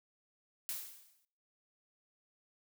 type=noise with exponential decay; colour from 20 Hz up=blue; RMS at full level=-37 dBFS; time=0.69-1.25 s; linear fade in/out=0 ms; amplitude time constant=120 ms; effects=noise-tail reverb RT60 0.6 s tail -22 dB re dry